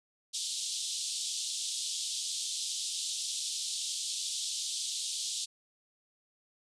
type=band-pass noise; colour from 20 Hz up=pink; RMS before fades=-36 dBFS; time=0.33-5.46 s; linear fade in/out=20 ms; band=3300 to 9300 Hz; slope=48 dB/octave; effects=none